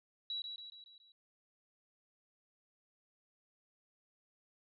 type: tone with echo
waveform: sine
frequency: 3905 Hz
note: B7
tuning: 20 cents flat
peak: -37 dBFS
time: 0.3-0.42 s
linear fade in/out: 2 ms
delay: 140 ms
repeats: 5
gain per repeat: -5 dB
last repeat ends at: 1.12 s
effects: none